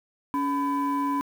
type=tone pair together; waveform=sine; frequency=281.2 / 1002 Hz; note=C#4 / B5; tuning=+25 / +25 cents; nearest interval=octave + minor seventh; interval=2200 cents; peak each=-24 / -24 dBFS; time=0.34-1.21 s; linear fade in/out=0 ms; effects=tanh soft clip ceiling -20 dBFS + 8-bit